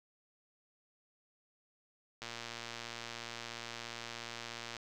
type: click train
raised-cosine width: 0.2 ms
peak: -25 dBFS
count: 299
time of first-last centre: 2.22-4.767 s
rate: 117 Hz
effects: none